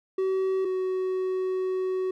triangle tone pair in turn, 379.9 / 373.4 Hz, F#4 / F#4, +46 / +16 cents, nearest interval unison, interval 30 cents, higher first, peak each -21 / -23 dBFS, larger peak first, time 0.18-0.65 / 0.65-2.11 s, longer second, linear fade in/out 5 ms, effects none

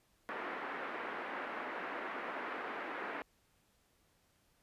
white band-pass noise, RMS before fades -42 dBFS, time 0.29-3.22 s, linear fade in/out 0 ms, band 250 to 1900 Hz, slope 24 dB/octave, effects pink hiss -73 dBFS RMS until 4.62 s + resampled to 32000 Hz

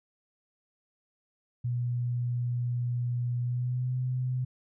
sine tone with pitch glide, 121.7 to 127.09 Hz, B2 to C3, -25 to -50 cents, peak -27 dBFS, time 1.64-4.45 s, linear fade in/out 10 ms, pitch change +75 cents, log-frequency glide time 3.41-3.95 s, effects none

